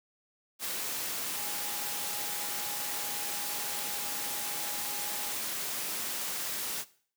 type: tone in noise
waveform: sine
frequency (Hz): 825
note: G#5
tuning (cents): -12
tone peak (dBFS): -46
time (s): 1.34-5.35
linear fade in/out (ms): 50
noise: white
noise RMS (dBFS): -35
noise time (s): 0.59-6.85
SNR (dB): -14
effects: noise-tail reverb RT60 0.5 s tail -18 dB re dry + high-pass 150 Hz 12 dB/octave